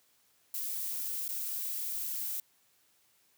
violet noise with dropouts, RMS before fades -36 dBFS, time 0.54-2.4 s, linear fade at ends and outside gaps 2 ms, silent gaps 1.281-1.289 s, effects white hiss -69 dBFS RMS until 3.37 s + high-pass 60 Hz 12 dB/octave

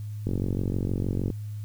click train, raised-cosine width 3 ms, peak -15 dBFS, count 49, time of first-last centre 0.27-1.302 s, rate 46.5 Hz, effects added 105 Hz sine -32 dBFS peak until 1.64 s + white hiss -59 dBFS RMS until 1.64 s

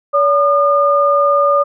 sine tone pair together, 570.6 / 1213 Hz, C#5 / D#6, +50 / -44 cents, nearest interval octave + minor second, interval 1306 cents, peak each -12 dBFS, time 0.13-1.64 s, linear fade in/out 20 ms, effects none

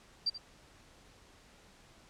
sine tone with echo, 4699 Hz, D8, in tune, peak -27 dBFS, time 0.26-0.3 s, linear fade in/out 10 ms, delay 81 ms, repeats 1, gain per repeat -13 dB, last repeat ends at 0.381 s, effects pink hiss -60 dBFS RMS until 2.09 s + low-pass 8000 Hz 12 dB/octave

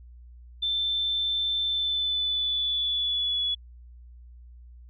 sine tone with pitch glide, 3545 to 3399 Hz, A7 to G#7, +12 to +39 cents, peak -24 dBFS, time 0.62-3.55 s, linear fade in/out 10 ms, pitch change -73 cents, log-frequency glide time 1.65-3.43 s, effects added 60 Hz sine -45 dBFS peak until 4.89 s

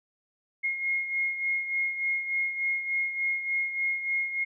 sine beating tone pair, 2149 / 2152.4 Hz, C7 / C7, +46 / +48 cents, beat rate 3.4 Hz, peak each -27 / -34 dBFS, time 0.63-4.45 s, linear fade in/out 20 ms, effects none

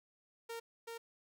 sawtooth tone with echo, 461.2 Hz, A#4, 19 cents flat, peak -38 dBFS, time 0.49-0.6 s, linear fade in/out 10 ms, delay 380 ms, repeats 1, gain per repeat -2 dB, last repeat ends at 0.98 s, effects none

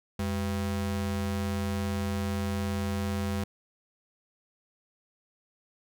square ring-modulated tone, 146.7 Hz, D3, 2 cents flat, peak -26 dBFS, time 0.19-3.44 s, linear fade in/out 5 ms, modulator 58.8 Hz, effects none

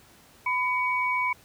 sine tone pair together, 1003 / 2254 Hz, B5 / C#7, +26 / +28 cents, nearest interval octave + major second, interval 1402 cents, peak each -26 dBFS, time 0.46-1.33 s, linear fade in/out 5 ms, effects pink hiss -55 dBFS RMS until 1.44 s + high-pass 60 Hz 12 dB/octave

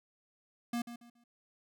square tone with echo, 237.2 Hz, A#3, 30 cents sharp, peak -33 dBFS, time 0.73-0.82 s, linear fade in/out 5 ms, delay 140 ms, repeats 3, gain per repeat -11 dB, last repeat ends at 1.24 s, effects none

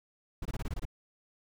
brown noise bursts, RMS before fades -34 dBFS, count 8, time 0.42-0.853 s, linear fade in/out 5 ms, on 34 ms, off 23 ms, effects none

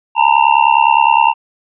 square tone with amplitude modulation, 913 Hz, A#5, 36 cents flat, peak -4 dBFS, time 0.15-1.34 s, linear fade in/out 50 ms, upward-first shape sine, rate 69.8 Hz, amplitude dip 100%, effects resampled to 8000 Hz

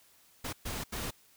pink noise bursts at uneven times, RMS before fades -37 dBFS, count 3, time 0.44-0.53 / 0.65-0.84 / 0.92-1.11 s, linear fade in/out 10 ms, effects white hiss -63 dBFS RMS until 1.36 s

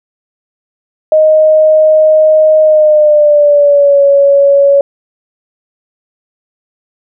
sine tone with pitch glide, 622.3 to 560.8 Hz, D#5 to C#5, 0 to +20 cents, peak -3 dBFS, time 1.12-4.81 s, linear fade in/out 2 ms, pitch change -180 cents, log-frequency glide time 2.62-4.02 s, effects none

